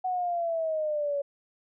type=exponential sweep; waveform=sine; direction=down; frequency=746 to 561 Hz; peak=-26 dBFS; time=0.04-1.22 s; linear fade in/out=10 ms; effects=none